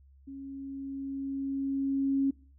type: tone with level ramp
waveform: sine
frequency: 273.2 Hz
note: C#4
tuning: 25 cents flat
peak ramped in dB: -40 to -23 dBFS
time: 0.27-2.31 s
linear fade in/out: 10 ms
effects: noise-tail reverb RT60 0.4 s tail -22 dB re dry + added 68 Hz sine -55 dBFS peak until 2.58 s